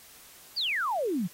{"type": "exponential sweep", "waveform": "sine", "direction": "down", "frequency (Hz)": [4947, 160], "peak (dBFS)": -26, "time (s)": [0.56, 1.28], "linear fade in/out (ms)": 20, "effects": ["white hiss -52 dBFS RMS until 1.33 s", "AAC 48 kbps"]}